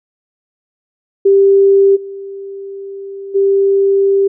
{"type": "tone with level steps", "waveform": "sine", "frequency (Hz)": 393.6, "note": "G4", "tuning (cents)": 7, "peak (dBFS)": [-5, -24, -8], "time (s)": [1.25, 4.28], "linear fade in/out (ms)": 10, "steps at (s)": [1.95, 3.34], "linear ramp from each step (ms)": 20, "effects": []}